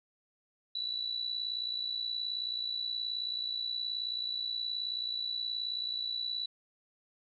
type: tone with amplitude modulation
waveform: sine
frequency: 3951 Hz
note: B7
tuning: in tune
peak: -30 dBFS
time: 0.75-6.46 s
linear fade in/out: 5 ms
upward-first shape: sine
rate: 58.8 Hz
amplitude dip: 65%
effects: none